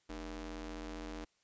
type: ring-modulated tone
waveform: sawtooth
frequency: 174.61 Hz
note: F3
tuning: in tune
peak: -35 dBFS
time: 0.09-1.25 s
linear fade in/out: 10 ms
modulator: 127 Hz
effects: white hiss -75 dBFS RMS until 1.43 s + resampled to 16000 Hz